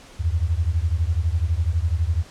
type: beating tone pair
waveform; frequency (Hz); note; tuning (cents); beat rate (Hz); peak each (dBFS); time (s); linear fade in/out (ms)
sine; 77.6 / 89.6; D#2 / F2; -4 / +45; 12; -21 / -22; 0.19-2.24; 20
effects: pink hiss -46 dBFS RMS until 2.3 s + low-pass 8000 Hz 12 dB/octave